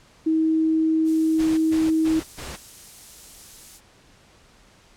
sine tone, 318.8 Hz, D#4, 42 cents sharp, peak -17 dBFS, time 0.26-2.2 s, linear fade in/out 10 ms
violet noise, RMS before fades -36 dBFS, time 1.04-3.81 s, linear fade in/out 50 ms
pink noise bursts, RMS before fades -35 dBFS, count 4, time 1.38-2.57 s, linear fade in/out 20 ms, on 200 ms, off 130 ms
effects pink hiss -54 dBFS RMS until 4.96 s + low-pass 8000 Hz 12 dB/octave

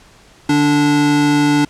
square tone pair together, 147.8 / 291.5 Hz, D3 / D4, +11 / -13 cents, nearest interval octave, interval 1176 cents, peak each -20 / -12 dBFS, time 0.49-1.65 s, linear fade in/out 5 ms, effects pink hiss -46 dBFS RMS until 1.69 s + low-pass 8000 Hz 12 dB/octave

